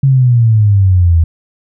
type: exponential sweep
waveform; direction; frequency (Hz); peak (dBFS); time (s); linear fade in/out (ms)
sine; down; 138.59 to 80.3; -5; 0.03-1.24; 5
effects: none